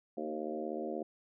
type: harmonic tone with a mistuned harmonic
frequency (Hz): 76.6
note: D#2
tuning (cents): -27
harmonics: 3 / 4 / 5 / 6 / 7 / 8 / 9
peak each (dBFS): -43 / -42 / -41 / -46 / -42 / -48 / -44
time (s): 0.17-1.03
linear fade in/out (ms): 5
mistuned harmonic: 4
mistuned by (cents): +21
effects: none